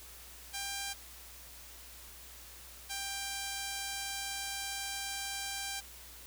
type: tone pair in turn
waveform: 5% pulse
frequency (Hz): 794 / 790.5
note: G5 / G5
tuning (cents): +22 / +14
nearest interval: unison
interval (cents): 8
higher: first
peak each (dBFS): -25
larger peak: neither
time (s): 0.53-0.94 / 2.89-5.81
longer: second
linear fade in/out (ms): 20
effects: added 60 Hz sine -56 dBFS peak until 6.26 s + white hiss -52 dBFS RMS until 6.26 s